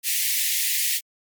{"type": "high-pass noise", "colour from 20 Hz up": "white", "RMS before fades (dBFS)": -23, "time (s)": [0.03, 1.01], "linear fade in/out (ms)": 50, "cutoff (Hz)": 1800, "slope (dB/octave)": 96, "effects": ["MP3 96 kbps"]}